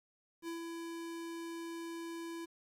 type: tone with ADSR envelope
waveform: square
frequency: 334.2 Hz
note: E4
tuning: 24 cents sharp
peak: -39 dBFS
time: 0.42-2.46 s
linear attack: 59 ms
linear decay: 120 ms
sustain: -3 dB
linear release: 17 ms
effects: resampled to 32000 Hz + 11-bit